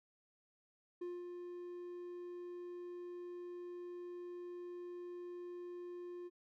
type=tone with ADSR envelope; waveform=triangle; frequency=353.1 Hz; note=F4; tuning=19 cents sharp; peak=-38 dBFS; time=1.01-6.3 s; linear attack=8 ms; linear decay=210 ms; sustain=-5 dB; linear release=34 ms; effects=none